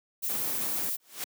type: noise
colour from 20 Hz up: violet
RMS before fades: -31 dBFS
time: 0.22-0.97 s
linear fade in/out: 20 ms
type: noise with tremolo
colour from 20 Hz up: pink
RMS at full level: -38 dBFS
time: 0.29-0.9 s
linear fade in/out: 10 ms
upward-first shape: sine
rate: 6.4 Hz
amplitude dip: 30%
type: noise with exponential growth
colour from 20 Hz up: white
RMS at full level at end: -31 dBFS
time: 1-1.24 s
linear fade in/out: 2 ms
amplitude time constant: 52 ms
effects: high-pass 200 Hz 12 dB/octave